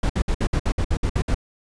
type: noise bursts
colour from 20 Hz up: brown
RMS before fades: -20 dBFS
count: 11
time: 0.03-1.346 s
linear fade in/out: 5 ms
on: 66 ms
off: 59 ms
effects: resampled to 22050 Hz